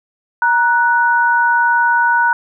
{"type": "tone pair together", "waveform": "sine", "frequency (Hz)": [941.3, 1480], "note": ["A#5", "F#6"], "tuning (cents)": [17, 0], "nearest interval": "minor sixth", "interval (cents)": 783, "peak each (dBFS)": -13, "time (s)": [0.42, 2.33], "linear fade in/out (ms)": 2, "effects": []}